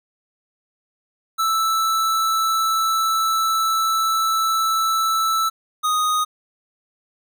square tone pair in turn, 1318.5 / 1244.5 Hz, E6 / D#6, 0 / 0 cents, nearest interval minor second, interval 100 cents, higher first, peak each -18 dBFS, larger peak neither, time 1.38-5.5 / 5.83-6.25 s, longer first, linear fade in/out 20 ms, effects none

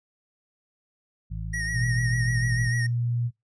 harmonic tone, 53.9 Hz, A1, 35 cents flat, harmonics 1 / 2 / 3, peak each -32 / -35 / -37 dBFS, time 1.3-2.7 s, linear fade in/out 20 ms
square tone with vibrato, 1880 Hz, A#6, 14 cents sharp, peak -29 dBFS, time 1.53-2.87 s, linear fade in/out 10 ms, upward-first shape sine, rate 6.7 Hz, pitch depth 43 cents each way
sine tone with pitch glide, 121.2 to 119.53 Hz, B2 to A#2, -32 to +44 cents, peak -23 dBFS, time 1.73-3.31 s, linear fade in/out 50 ms, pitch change -24 cents, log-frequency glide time 1.94-2.78 s
effects noise-tail reverb RT60 0.2 s tail -23 dB re dry + resampled to 22050 Hz

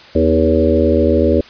harmonic tone with a mistuned harmonic, 80.3 Hz, E2, 45 cents flat, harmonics 1 / 3 / 4 / 5 / 6 / 7, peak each -17 / -17 / -17 / -17 / -17 / -17 dBFS, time 0.15-1.41 s, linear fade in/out 5 ms, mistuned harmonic 4, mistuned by -41 cents, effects white hiss -39 dBFS RMS until 1.49 s + resampled to 11025 Hz

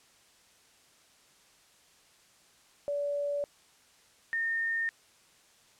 sine tone pair in turn, 575 / 1825.5 Hz, D5 / A#6, -37 / -37 cents, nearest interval octave + minor sixth, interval 2000 cents, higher second, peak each -29 / -28 dBFS, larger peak second, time 2.88-3.44 / 4.33-4.89 s, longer neither, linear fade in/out 0 ms, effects white hiss -62 dBFS RMS until 5.79 s + low-pass 9000 Hz 12 dB/octave

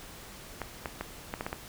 clicks, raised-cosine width 0.5 ms, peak -18 dBFS, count 7, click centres 0.617 / 0.858 / 1.01 / 1.339 / 1.409 / 1.465 / 1.529 s, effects pink hiss -47 dBFS RMS until 1.68 s

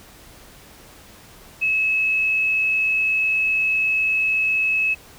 sine tone, 2584 Hz, E7, 35 cents flat, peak -17 dBFS, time 1.61-4.95 s, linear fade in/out 20 ms, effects pink hiss -46 dBFS RMS until 5.18 s

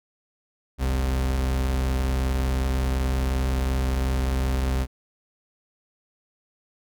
40% pulse tone pair together, 42.58 / 65.41 Hz, F1 / C2, -43 / 0 cents, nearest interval perfect fifth, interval 743 cents, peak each -32 / -21 dBFS, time 0.78-4.87 s, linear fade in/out 50 ms, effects none

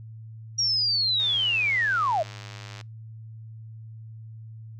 sine linear sweep, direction down, 5670 to 587.3 Hz, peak -21 dBFS, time 0.58-2.23 s, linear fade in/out 10 ms
click train, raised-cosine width 0.2 ms, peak -24 dBFS, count 162, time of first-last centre 1.2-2.812 s, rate 99.9 Hz
effects noise-tail reverb RT60 0.2 s tail -25 dB re dry + added 111 Hz sine -39 dBFS peak until 4.79 s

